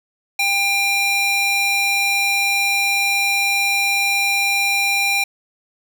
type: tone with high-pass filter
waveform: square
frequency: 797 Hz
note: G5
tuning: 28 cents sharp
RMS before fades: -18 dBFS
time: 0.39-5.24 s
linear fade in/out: 5 ms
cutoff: 1800 Hz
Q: 2.3
effects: none